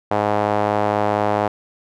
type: tone with band-pass filter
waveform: sawtooth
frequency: 104.3 Hz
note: G#2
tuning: 8 cents sharp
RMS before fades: -19 dBFS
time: 0.11-1.48 s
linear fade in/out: 5 ms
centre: 740 Hz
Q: 1.9
effects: none